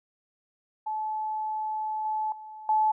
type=tone with level steps; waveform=sine; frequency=864 Hz; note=A5; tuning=32 cents flat; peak=-28 / -26 / -40 / -20 dBFS; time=0.86-2.92 s; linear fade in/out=10 ms; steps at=2.05 / 2.32 / 2.69 s; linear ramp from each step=2 ms; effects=none